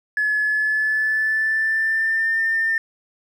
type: tone with pitch glide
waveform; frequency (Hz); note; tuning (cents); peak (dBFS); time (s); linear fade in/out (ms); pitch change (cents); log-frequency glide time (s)
triangle; 1708 to 1803.3; G#6 to A6; +48 to +42; -14; 0.17-2.78; 2; +94; 0.4-2.36
effects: tanh soft clip ceiling -15 dBFS